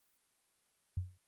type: tone with exponential decay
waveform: sine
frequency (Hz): 90.9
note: F#2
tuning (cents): -30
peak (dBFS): -30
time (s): 0.97-1.18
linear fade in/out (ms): 5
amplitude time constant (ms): 45
effects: white hiss -75 dBFS RMS until 1.27 s + Opus 32 kbps